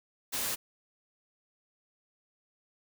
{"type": "noise", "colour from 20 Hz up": "white", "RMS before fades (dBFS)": -33, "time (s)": [0.32, 0.56], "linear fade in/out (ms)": 20, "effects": []}